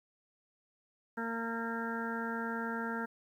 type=harmonic tone; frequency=229.4 Hz; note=A#3; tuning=28 cents flat; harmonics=1 / 2 / 3 / 4 / 6 / 7 / 8; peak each=-38 / -42 / -48 / -42 / -41 / -42 / -49 dBFS; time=1.17-3.06 s; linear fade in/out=10 ms; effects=11-bit